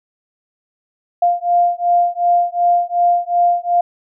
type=beating tone pair; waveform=sine; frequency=698.5 / 701.2 Hz; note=F5 / F5; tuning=0 / +7 cents; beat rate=2.7 Hz; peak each=-15 dBFS; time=1.22-3.81 s; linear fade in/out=5 ms; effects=none